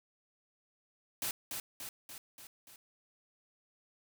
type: noise with echo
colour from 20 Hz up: white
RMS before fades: -36 dBFS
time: 1.22-1.31 s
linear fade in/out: 2 ms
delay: 290 ms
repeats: 5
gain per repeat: -4 dB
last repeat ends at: 2.76 s
effects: none